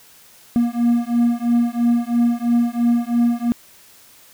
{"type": "beating tone pair", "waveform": "triangle", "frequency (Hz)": [235.8, 238.8], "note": ["A#3", "A#3"], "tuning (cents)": [20, 42], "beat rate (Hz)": 3, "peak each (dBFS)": -16, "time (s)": [0.56, 3.52], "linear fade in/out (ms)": 0, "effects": ["white hiss -48 dBFS RMS until 4.33 s"]}